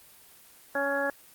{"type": "harmonic tone", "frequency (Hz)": 279.5, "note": "C#4", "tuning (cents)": 14, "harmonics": [1, 2, 3, 4, 5, 6], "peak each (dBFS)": [-36, -29, -34, -39, -35, -30], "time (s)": [0.75, 1.1], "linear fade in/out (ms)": 2, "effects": ["white hiss -54 dBFS RMS until 1.34 s", "Opus 24 kbps"]}